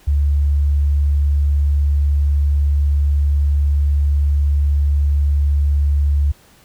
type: tone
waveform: sine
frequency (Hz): 71.9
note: D2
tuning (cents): -36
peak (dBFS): -12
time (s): 0.07-6.32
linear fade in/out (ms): 10
effects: pink hiss -50 dBFS RMS until 6.64 s